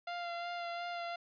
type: tone with vibrato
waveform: sawtooth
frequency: 693 Hz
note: F5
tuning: 14 cents flat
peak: -34 dBFS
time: 0.07-1.16 s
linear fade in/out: 5 ms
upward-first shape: sine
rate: 2.8 Hz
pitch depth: 17 cents each way
effects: resampled to 11025 Hz